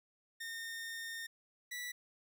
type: tone pair in turn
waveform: sawtooth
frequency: 1828 / 1960.2 Hz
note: A#6 / B6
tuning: -34 / -13 cents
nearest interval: minor second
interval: 121 cents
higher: second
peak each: -38 / -37 dBFS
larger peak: second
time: 0.4-1.27 / 1.71-1.92 s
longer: first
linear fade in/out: 10 ms
effects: none